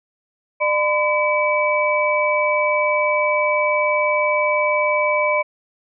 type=tone cluster; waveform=sine; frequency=600 / 1014 / 2293 Hz; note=D5 / B5 / D7; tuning=+37 / +45 / -42 cents; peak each=-19 / -21 / -20 dBFS; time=0.6-5.43 s; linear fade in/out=20 ms; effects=none